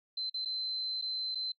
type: tone with dropouts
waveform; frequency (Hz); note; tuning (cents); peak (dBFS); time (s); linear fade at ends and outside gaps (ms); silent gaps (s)
sine; 4077; C8; -46; -33; 0.17-1.52; 5; 0.298-0.341 / 0.45-0.456 / 1.015-1.022 / 1.348-1.354
effects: noise-tail reverb RT60 0.1 s tail -25 dB re dry